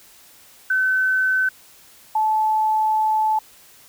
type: tone pair in turn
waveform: sine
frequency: 1523 / 868 Hz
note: F#6 / A5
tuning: +50 / -24 cents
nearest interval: minor seventh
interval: 974 cents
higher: first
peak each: -16 dBFS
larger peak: neither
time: 0.7-1.49 / 2.15-3.39 s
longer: second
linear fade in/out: 5 ms
effects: white hiss -49 dBFS RMS until 3.88 s